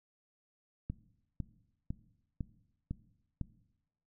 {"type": "click train", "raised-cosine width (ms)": 5, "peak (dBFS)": -24, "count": 6, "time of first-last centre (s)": [0.9, 3.413], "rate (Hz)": 1.99, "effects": ["noise-tail reverb RT60 0.9 s tail -18 dB re dry"]}